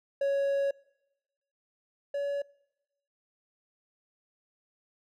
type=tone pair in turn; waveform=triangle; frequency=556 / 566.4 Hz; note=C#5 / C#5; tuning=+5 / +37 cents; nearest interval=unison; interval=32 cents; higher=second; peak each=-23 / -27 dBFS; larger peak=first; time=0.21-0.71 / 2.14-2.42 s; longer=first; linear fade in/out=5 ms; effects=noise-tail reverb RT60 0.9 s tail -24 dB re dry